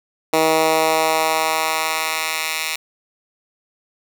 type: tone with high-pass filter sweep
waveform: 10% pulse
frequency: 159.2 Hz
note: D#3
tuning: 40 cents sharp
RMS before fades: -19 dBFS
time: 0.33-2.76 s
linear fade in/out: 5 ms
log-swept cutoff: 390 to 2300 Hz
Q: 1
effects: none